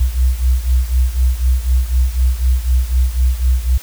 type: beating tone pair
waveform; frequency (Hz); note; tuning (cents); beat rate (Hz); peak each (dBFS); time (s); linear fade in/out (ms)
sine; 61.5 / 65.5; B1 / C2; -7 / +2; 4; -13 / -16; 0-3.78; 10
effects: white hiss -36 dBFS RMS until 3.82 s